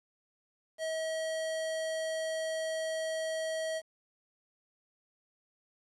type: tone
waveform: square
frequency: 640 Hz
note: D#5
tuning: 49 cents sharp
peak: -33 dBFS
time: 0.78-3.82 s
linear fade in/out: 50 ms
effects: resampled to 24000 Hz + 10-bit